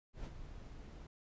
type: noise with ADSR envelope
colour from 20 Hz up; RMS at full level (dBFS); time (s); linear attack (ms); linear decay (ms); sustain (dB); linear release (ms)
brown; -42; 0.13-1.07; 120; 44; -8; 6
effects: resampled to 16000 Hz